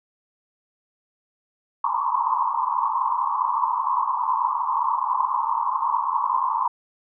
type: band-pass noise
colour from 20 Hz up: white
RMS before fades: -23 dBFS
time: 1.84-6.68 s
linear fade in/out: 5 ms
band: 900 to 1100 Hz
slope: 96 dB/octave
effects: none